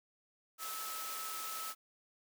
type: tone in noise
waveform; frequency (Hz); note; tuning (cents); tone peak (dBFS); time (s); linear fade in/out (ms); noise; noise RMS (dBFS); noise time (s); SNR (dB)
sine; 1299; E6; -26; -44; 0.58-1.75; 50; white; -43; 0.58-1.75; -4
effects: high-pass 400 Hz 12 dB/octave